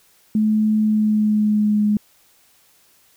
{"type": "tone with pitch glide", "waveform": "sine", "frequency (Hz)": [215.2, 209.3], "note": ["A3", "G#3"], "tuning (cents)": [-38, 14], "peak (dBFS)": -14, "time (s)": [0.35, 1.97], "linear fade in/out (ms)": 2, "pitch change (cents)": -48, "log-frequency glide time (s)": [0.79, 1.86], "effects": ["white hiss -56 dBFS RMS until 3.16 s"]}